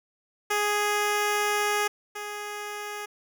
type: tone pair in turn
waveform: 10% pulse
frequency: 415.3 / 415.3 Hz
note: G#4 / G#4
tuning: 0 / 0 cents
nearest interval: unison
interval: 0 cents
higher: neither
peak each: -15 / -25 dBFS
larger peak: first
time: 0.5-1.88 / 2.15-3.06 s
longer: first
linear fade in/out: 10 ms
effects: none